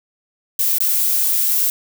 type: noise with dropouts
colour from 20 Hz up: violet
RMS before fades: -17 dBFS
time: 0.59-1.7 s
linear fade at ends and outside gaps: 2 ms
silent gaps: 0.784-0.804 s
effects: none